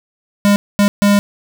square tone bursts at uneven times, 203 Hz, G#3, 39 cents flat, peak -9 dBFS, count 3, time 0.45-0.56 / 0.79-0.88 / 1.02-1.19 s, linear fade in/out 0 ms, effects none

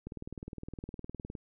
click train, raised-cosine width 3 ms, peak -28 dBFS, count 26, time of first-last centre 0.07-1.352 s, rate 19.5 Hz, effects none

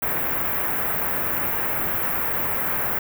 white band-stop noise, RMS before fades -24 dBFS, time 0.02-2.99 s, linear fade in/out 5 ms, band 2000 to 15000 Hz, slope 24 dB/octave, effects none

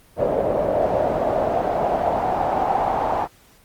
brown noise with band-pass filter sweep, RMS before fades -21 dBFS, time 0.16-3.28 s, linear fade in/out 50 ms, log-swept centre 560 to 840 Hz, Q 4.9, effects pink hiss -53 dBFS RMS until 3.64 s + Opus 32 kbps

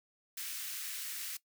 white high-pass noise, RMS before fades -41 dBFS, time 0.37-1.37 s, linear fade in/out 5 ms, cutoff 1500 Hz, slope 24 dB/octave, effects noise-tail reverb RT60 0.1 s tail -18 dB re dry

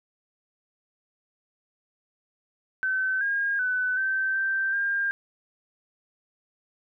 sine tone with pitch steps, 1530 / 1623 / 1503 / 1550 / 1565 / 1603 Hz, G6 / G#6 / F#6 / G6 / G6 / G6, -42 / -40 / +27 / -20 / -3 / +38 cents, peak -23 dBFS, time 2.83-5.11 s, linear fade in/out 0 ms, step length 380 ms, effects none

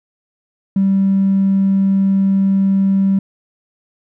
triangle tone, 194.4 Hz, G3, 14 cents flat, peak -7 dBFS, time 0.76-3.19 s, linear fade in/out 5 ms, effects tanh soft clip ceiling -8 dBFS

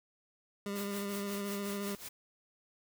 25% pulse tone with vibrato, 201.2 Hz, G3, 45 cents sharp, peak -32 dBFS, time 0.66-1.95 s, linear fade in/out 2 ms, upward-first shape square, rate 14 Hz, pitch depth 15 cents each way
white noise with tremolo, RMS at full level -43 dBFS, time 0.75-2.09 s, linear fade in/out 10 ms, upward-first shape triangle, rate 5.5 Hz, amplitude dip 85%
effects none

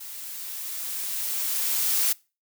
blue noise with level ramp, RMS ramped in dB -39 to -22 dBFS, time 0-2.13 s, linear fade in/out 10 ms, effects noise-tail reverb RT60 0.3 s tail -23 dB re dry

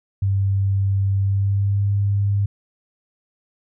sine tone with pitch glide, 98 to 100.58 Hz, G2 to G2, 0 to +45 cents, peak -16 dBFS, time 0.22-2.46 s, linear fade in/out 5 ms, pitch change +45 cents, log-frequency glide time 1.19-1.86 s, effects none

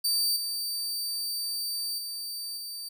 sawtooth tone with level steps, 4629 Hz, D8, 26 cents flat, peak -21 / -27 / -31 / -33 dBFS, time 0.04-2.89 s, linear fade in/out 10 ms, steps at 0.36 / 1.98 / 2.57 s, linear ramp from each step 5 ms, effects none

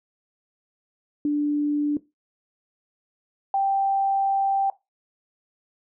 sine tone pair in turn, 293.7 / 784.1 Hz, D4 / G5, 0 / 0 cents, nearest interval octave + perfect fourth, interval 1700 cents, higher second, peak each -19 dBFS, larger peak neither, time 1.25-1.97 / 3.54-4.7 s, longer second, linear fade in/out 2 ms, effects noise-tail reverb RT60 0.2 s tail -17 dB re dry

